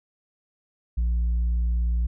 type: tone with tanh clipping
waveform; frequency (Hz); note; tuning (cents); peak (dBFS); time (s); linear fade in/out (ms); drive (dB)
sine; 58.5; A#1; +7; -21; 0.97-2.07; 10; 2
effects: none